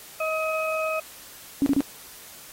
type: harmonic tone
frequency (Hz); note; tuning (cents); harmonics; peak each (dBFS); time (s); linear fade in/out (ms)
633; D#5; +30; 1 / 2 / 4; -26 / -30 / -30; 0.2-1; 5
type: tone bursts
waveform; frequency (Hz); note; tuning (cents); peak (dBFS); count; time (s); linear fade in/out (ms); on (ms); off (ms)
sine; 278.6; C#4; +9; -17; 3; 1.62-1.806; 0; 42; 30
effects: white hiss -45 dBFS RMS until 2.52 s + AAC 48 kbps